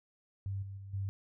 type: tone with level steps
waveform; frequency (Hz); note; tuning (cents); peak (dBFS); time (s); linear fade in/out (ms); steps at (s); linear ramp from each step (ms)
sine; 98; G2; 0; -34 / -41 / -44 / -33; 0.46-1.09; 0; 0.62 / 0.77 / 0.93; 10
effects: none